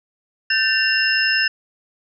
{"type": "tone cluster", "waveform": "sine", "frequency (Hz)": [1544, 1774, 2765, 5210], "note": ["G6", "A6", "F7", "E8"], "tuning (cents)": [-27, 14, -18, -21], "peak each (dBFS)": -21, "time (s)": [0.5, 1.48], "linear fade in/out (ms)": 5, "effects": []}